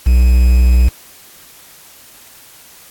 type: tone with quantisation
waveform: triangle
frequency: 61.74 Hz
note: B1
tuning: in tune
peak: -4 dBFS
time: 0.06-0.89 s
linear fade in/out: 10 ms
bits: 5
effects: white hiss -41 dBFS RMS until 2.9 s + AAC 64 kbps